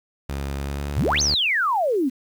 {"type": "tone with pitch glide", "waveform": "sawtooth", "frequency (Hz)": [69.4, 72.77], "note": ["C#2", "D2"], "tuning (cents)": [3, -15], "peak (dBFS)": -22, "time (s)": [0.29, 1.35], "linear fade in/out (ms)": 5, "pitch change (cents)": 82, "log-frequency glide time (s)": [0.58, 1.05]}
{"type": "exponential two-way sweep", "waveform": "sine", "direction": "up then down", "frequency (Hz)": [70, 6470, 241.9], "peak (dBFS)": -18, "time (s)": [0.96, 2.1], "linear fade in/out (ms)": 20, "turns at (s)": 1.22}
{"effects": ["8-bit"]}